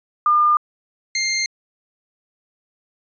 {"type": "tone pair in turn", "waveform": ["sine", "15% pulse"], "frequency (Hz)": [1206, 2107], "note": ["D6", "C7"], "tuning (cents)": [46, 12], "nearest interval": "minor seventh", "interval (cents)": 966, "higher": "second", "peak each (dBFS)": -12, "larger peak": "neither", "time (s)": [[0.26, 0.57], [1.15, 1.46]], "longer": "neither", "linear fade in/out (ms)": 2, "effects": ["resampled to 16000 Hz"]}